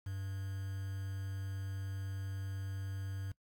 triangle tone with quantisation, 97 Hz, G2, 18 cents flat, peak -36 dBFS, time 0.06-3.32 s, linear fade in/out 5 ms, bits 9, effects noise-tail reverb RT60 0.1 s tail -20 dB re dry

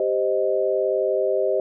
sine chord, C minor, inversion second, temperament equal, 392 / 523.3 / 622.3 Hz, G4 / C5 / Eb5, 0 / 0 / 0 cents, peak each -23 dBFS, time 0-1.6 s, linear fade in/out 2 ms, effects none

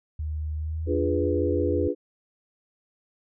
sine tone with pitch glide, 76.8 to 85.71 Hz, D#2 to F2, -22 to -32 cents, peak -27 dBFS, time 0.19-1.88 s, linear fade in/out 5 ms, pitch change +190 cents, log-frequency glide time 0.57-1.19 s
sine chord, D diminished seventh, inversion none, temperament equal, 293.7 / 349.2 / 415.3 / 493.9 Hz, D4 / F4 / Ab4 / Cb5, 0 / 0 / 0 / 0 cents, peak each -28 dBFS, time 0.86-1.95 s, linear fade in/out 50 ms
effects none

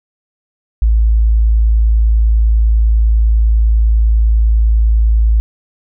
sine tone, 55 Hz, A1, in tune, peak -7 dBFS, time 0.82-5.4 s, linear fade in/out 0 ms, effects none

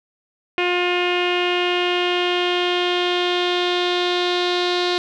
sawtooth tone with low-pass filter sweep, 355.8 Hz, F4, 32 cents sharp, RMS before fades -20 dBFS, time 0.58-4.98 s, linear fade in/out 0 ms, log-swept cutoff 2600 to 4000 Hz, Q 4.6, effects none

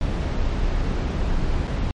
brown noise with dropouts, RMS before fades -22 dBFS, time 0.01-1.91 s, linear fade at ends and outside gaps 1 ms, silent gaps 1.672-1.676 s, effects low-pass 5000 Hz 12 dB/octave + MP3 48 kbps

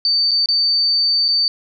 sine tone with dropouts, 4580 Hz, D8, 44 cents flat, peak -13 dBFS, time 0.05-1.48 s, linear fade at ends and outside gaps 1 ms, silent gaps 0.31-0.315 / 0.459-0.487 / 1.282-1.286 s, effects none

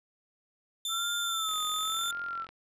sawtooth tone, 3550 Hz, A7, 15 cents sharp, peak -28 dBFS, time 0.85-2.11 s, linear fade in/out 2 ms
sine tone with vibrato, 1323 Hz, E6, 6 cents sharp, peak -33 dBFS, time 0.88-2.47 s, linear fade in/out 50 ms, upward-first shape sine, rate 0.95 Hz, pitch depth 100 cents each way
click train, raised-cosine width 0.3 ms, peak -32 dBFS, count 45, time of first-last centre 1.49-2.49 s, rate 44 Hz
effects resampled to 32000 Hz

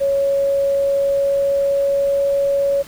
sine tone with pitch glide, 554.4 to 558.6 Hz, C#5 to C#5, 0 to +13 cents, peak -14 dBFS, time 0-2.83 s, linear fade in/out 20 ms, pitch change +13 cents, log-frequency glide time 0.12-2.36 s, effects pink hiss -40 dBFS RMS until 2.87 s

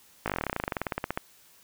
slowing click train, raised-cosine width 0.5 ms, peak -13 dBFS, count 25, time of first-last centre 0.26-1.175 s, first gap 18 ms, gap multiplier 1.06, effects white hiss -58 dBFS RMS until 1.63 s

